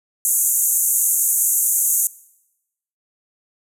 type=band-pass noise; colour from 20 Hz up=white; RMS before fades=-18 dBFS; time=0.25-2.07 s; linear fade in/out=0 ms; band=6400 to 14000 Hz; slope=96 dB/octave; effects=noise-tail reverb RT60 0.9 s tail -21 dB re dry